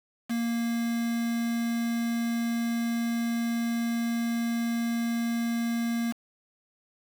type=tone with quantisation; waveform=triangle; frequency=233.1 Hz; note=A#3; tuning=in tune; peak=-24 dBFS; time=0.29-6.13 s; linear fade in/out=20 ms; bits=6; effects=none